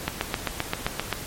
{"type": "click train", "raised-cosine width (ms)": 0.3, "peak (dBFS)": -7, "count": 9, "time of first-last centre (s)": [0.08, 1.127], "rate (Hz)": 7.64, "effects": ["pink hiss -36 dBFS RMS until 1.26 s", "MP3 64 kbps"]}